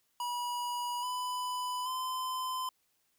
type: tone with pitch steps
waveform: square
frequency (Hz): 970 / 997.3 / 1025.3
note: B5 / B5 / C6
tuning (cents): -31 / +17 / -35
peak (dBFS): -34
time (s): 0.2-2.69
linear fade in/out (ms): 2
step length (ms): 830
effects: white hiss -75 dBFS RMS until 3.18 s